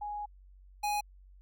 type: tone pair in turn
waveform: sine / square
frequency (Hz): 830.6 / 830.6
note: G#5 / G#5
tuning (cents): 0 / 0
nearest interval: unison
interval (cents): 0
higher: neither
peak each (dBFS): -35 / -30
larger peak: second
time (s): 0.01-0.26 / 0.83-1.01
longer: first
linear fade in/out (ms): 10
effects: added 47 Hz sine -53 dBFS peak until 1.41 s